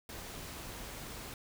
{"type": "noise", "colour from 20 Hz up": "pink", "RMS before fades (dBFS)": -45, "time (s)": [0.09, 1.34], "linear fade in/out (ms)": 2, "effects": []}